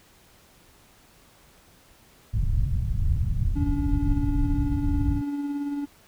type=low-pass noise; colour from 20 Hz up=pink; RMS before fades=-24 dBFS; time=2.33-5.22 s; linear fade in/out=10 ms; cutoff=130 Hz; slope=24 dB/octave
type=tone with tremolo; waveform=triangle; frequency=286 Hz; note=D4; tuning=46 cents flat; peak=-23 dBFS; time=3.55-5.86 s; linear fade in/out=20 ms; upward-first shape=sine; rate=18 Hz; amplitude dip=35%
effects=pink hiss -56 dBFS RMS until 6.07 s